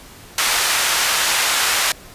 pink band-pass noise, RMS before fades -18 dBFS, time 0.38-1.92 s, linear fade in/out 2 ms, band 1100 to 12000 Hz, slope 12 dB/octave, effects pink hiss -41 dBFS RMS until 2.14 s + resampled to 32000 Hz

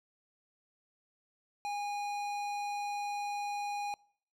sine tone with tanh clipping, 819 Hz, G#5, 24 cents flat, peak -36 dBFS, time 1.65-3.94 s, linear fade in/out 0 ms, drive 17 dB, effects noise-tail reverb RT60 0.6 s tail -26 dB re dry

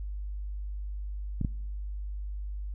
clicks, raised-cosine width 5 ms, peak -17 dBFS, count 2, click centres 1.413 / 1.448 s, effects noise-tail reverb RT60 1.0 s tail -23 dB re dry + added 50 Hz sine -33 dBFS peak until 2.74 s

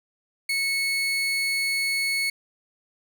30% pulse tone, 2200 Hz, C#7, 14 cents flat, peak -20 dBFS, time 0.49-2.3 s, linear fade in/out 5 ms, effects none

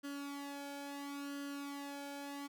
sawtooth tone with flanger, 282.7 Hz, C#4, 34 cents sharp, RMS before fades -45 dBFS, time 0.03-2.48 s, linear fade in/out 20 ms, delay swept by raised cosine 0.65 to 1.28 ms, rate 0.73 Hz, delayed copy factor +0.75, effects none

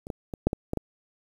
clicks, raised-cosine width 2 ms, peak -26 / -17 / -20 / -7 / -14 / -14 / -14 dBFS, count 7, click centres 0.069 / 0.102 / 0.338 / 0.47 / 0.531 / 0.734 / 0.773 s, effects 8-bit

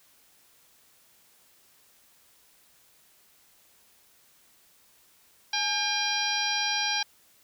harmonic tone with a mistuned harmonic, 802 Hz, G5, 39 cents sharp, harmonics 1 / 2 / 3 / 4 / 5 / 6 / 7, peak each -33 / -33 / -33 / -33 / -33 / -33 / -33 dBFS, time 5.53-7.03 s, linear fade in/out 5 ms, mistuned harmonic 1, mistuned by +79 cents, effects white hiss -61 dBFS RMS until 7.43 s

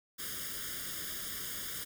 white noise with comb filter, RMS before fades -40 dBFS, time 0.18-1.85 s, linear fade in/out 20 ms, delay 0.59 ms, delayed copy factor +1, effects none

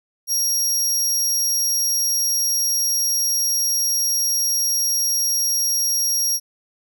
25% pulse tone, 5630 Hz, F8, 13 cents sharp, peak -13 dBFS, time 0.27-6.4 s, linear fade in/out 50 ms, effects none

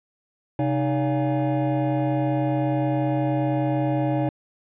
triangle tone cluster, 132.7 / 307.4 / 571 / 701 / 821 Hz, C3 / D#4 / D5 / F5 / G#5, +25 / -21 / -49 / +6 / -20 cents, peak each -22 / -22 / -26 / -30 / -30 dBFS, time 0.59-4.29 s, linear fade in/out 2 ms, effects tanh soft clip ceiling -8 dBFS + resampled to 8000 Hz

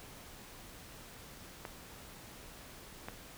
clicks, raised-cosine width 0.5 ms, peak -26 dBFS, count 2, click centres 1.652 / 3.085 s, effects pink hiss -52 dBFS RMS until 3.37 s

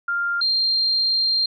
sine tone pair in turn, 1396.9 / 4186 Hz, F6 / C8, 0 / 0 cents, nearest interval octave + perfect fifth, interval 1900 cents, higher second, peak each -20 / -17 dBFS, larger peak second, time 0.08-0.41 / 0.41-1.46 s, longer second, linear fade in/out 5 ms, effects none

